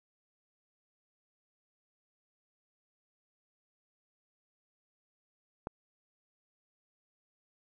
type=click; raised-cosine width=1 ms; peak=-22 dBFS; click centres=5.671 s; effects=none